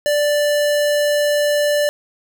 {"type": "tone", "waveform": "square", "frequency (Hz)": 587.3, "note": "D5", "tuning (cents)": 0, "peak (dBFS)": -15, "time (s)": [0.06, 1.89], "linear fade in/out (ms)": 0, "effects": []}